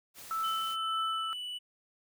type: noise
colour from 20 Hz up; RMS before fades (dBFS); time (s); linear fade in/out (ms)
white; -48; 0.14-0.77; 50
type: tone with tremolo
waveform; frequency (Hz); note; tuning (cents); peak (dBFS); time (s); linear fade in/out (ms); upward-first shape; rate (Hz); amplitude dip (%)
sine; 1318.5; E6; 0; -29; 0.31-1.33; 0; triangle; 1.8; 45
type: tone with pitch glide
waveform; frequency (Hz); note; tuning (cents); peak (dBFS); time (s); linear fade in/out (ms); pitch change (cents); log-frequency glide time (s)
triangle; 3036 to 2962; F#7 to F#7; +44 to +1; -35; 0.43-1.59; 20; -43; 0.73-1.45
effects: none